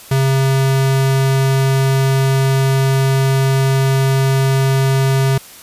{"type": "tone", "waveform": "square", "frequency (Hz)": 134.4, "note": "C3", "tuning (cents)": 47, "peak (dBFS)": -12, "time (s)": [0.11, 5.38], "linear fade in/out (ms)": 5, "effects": ["white hiss -38 dBFS RMS until 5.62 s", "resampled to 32000 Hz"]}